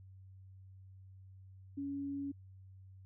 sine tone, 280 Hz, C#4, 18 cents sharp, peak -37 dBFS, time 1.77-2.32 s, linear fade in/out 10 ms, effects added 95 Hz sine -53 dBFS peak until 3.05 s

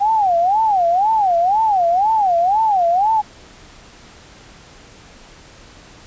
sine tone with vibrato, 777 Hz, G5, 16 cents flat, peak -12 dBFS, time 0-3.22 s, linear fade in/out 20 ms, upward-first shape sine, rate 2 Hz, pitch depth 240 cents each way, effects pink hiss -43 dBFS RMS until 6.06 s + resampled to 16000 Hz

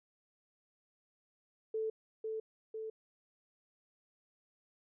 sine tone with echo, 440 Hz, A4, in tune, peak -33 dBFS, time 1.74-1.9 s, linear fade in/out 5 ms, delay 500 ms, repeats 2, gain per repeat -3 dB, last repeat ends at 2.9 s, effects none

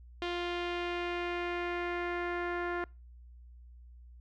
sawtooth tone with low-pass filter sweep, 350 Hz, F4, 4 cents sharp, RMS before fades -35 dBFS, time 0.22-2.84 s, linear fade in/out 0 ms, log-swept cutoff 3300 to 1700 Hz, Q 2.2, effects noise-tail reverb RT60 0.3 s tail -26 dB re dry + added 60 Hz sine -50 dBFS peak until 4.2 s

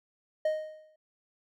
triangle tone with exponential decay, 621 Hz, D#5, 3 cents flat, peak -21 dBFS, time 0.45-0.96 s, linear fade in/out 5 ms, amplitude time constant 110 ms, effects none

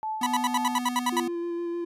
sine tone with tremolo, 870 Hz, A5, 20 cents flat, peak -27 dBFS, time 0.03-0.79 s, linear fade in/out 0 ms, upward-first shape sine, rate 3.8 Hz, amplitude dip 45%
square tone, 246.9 Hz, B3, in tune, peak -30 dBFS, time 0.21-1.28 s, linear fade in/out 5 ms
40% pulse tone bursts, 983 Hz, B5, 8 cents flat, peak -21 dBFS, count 10, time 0.23-1.2 s, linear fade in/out 2 ms, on 34 ms, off 70 ms
triangle tone with vibrato, 343.2 Hz, F4, 30 cents flat, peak -26 dBFS, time 1.12-1.85 s, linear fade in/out 10 ms, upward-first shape square, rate 6.5 Hz, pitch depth 10 cents each way
effects resampled to 32000 Hz

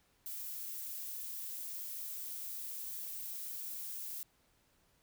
violet noise, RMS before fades -43 dBFS, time 0.26-4.23 s, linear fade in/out 0 ms, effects pink hiss -72 dBFS RMS until 5.02 s

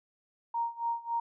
sine tone with tremolo, 932.3 Hz, A#5, in tune, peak -27 dBFS, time 0.54-1.2 s, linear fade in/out 5 ms, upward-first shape sine, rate 3.6 Hz, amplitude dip 90%, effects none

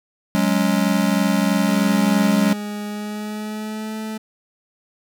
square chord, F# suspended second, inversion none, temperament just, 185 / 208.1 / 277.5 Hz, F#3 / G#3 / C#4, 0 / +4 / +2 cents, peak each -21 / -20 / -23 dBFS, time 0.35-2.53 s, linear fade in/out 0 ms
40% pulse tone with pitch glide, 207.7 to 217.9 Hz, G#3 to A3, 0 to -17 cents, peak -25 dBFS, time 1.68-4.18 s, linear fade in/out 10 ms, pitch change +83 cents, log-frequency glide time 2.87-3.97 s
effects none

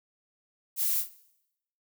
violet noise with echo, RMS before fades -28 dBFS, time 0.76-1.04 s, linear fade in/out 50 ms, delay 31 ms, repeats 2, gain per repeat -8 dB, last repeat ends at 1.102 s, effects noise-tail reverb RT60 0.8 s tail -18 dB re dry

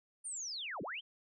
sine linear two-way sweep, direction down then up, 9310 to 128.6 to 3268 Hz, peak -39 dBFS, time 0.24-1.01 s, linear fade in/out 20 ms, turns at 0.82 s, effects none

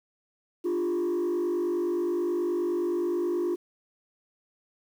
sine tone with frequency modulation, 350 Hz, F4, 4 cents sharp, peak -22 dBFS, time 0.64-3.56 s, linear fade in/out 20 ms, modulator 49.5 Hz, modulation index 0.72, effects tanh soft clip ceiling -24 dBFS + 9-bit

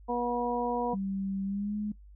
harmonic tone, 241.7 Hz, B3, 37 cents flat, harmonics 1 / 2 / 3 / 4, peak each -34 / -32 / -34 / -33 dBFS, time 0.08-0.95 s, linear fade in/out 20 ms
sine tone with pitch glide, 194.4 to 209.6 Hz, G3 to G#3, -14 to +16 cents, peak -30 dBFS, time 0.93-1.92 s, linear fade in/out 5 ms, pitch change +130 cents, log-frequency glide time 1.44-1.76 s
effects noise-tail reverb RT60 0.1 s tail -18 dB re dry + added 50 Hz sine -49 dBFS peak until 2.15 s

